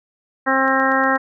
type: harmonic tone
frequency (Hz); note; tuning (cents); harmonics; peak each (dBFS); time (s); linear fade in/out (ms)
266.2; C4; +30; 1 / 2 / 3 / 4 / 5 / 6 / 7; -22 / -22 / -22 / -22 / -22 / -22 / -22; 0.46-1.18; 20
type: click train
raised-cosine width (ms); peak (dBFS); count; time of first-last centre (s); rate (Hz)
0.2; -26; 5; 0.68-1.157; 8.38
effects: none